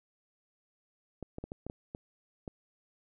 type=clicks; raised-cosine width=2 ms; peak=-26 dBFS; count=8; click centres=1.227 / 1.384 / 1.44 / 1.519 / 1.666 / 1.699 / 1.949 / 2.478 s; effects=none